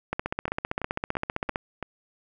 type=two click trains; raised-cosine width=0.5 ms; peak=-12 / -16 dBFS; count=23 / 5; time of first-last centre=0.13-1.559 / 0.48-1.827 s; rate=15.4 / 2.97 Hz; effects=none